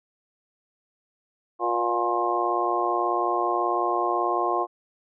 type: harmonic tone with a mistuned harmonic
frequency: 118.3 Hz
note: A#2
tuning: 26 cents sharp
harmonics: 3 / 4 / 5 / 6 / 7 / 8 / 9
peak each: -28 / -33 / -33 / -27 / -31 / -37 / -26 dBFS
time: 1.59-4.67 s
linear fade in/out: 50 ms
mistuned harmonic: 4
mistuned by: +26 cents
effects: none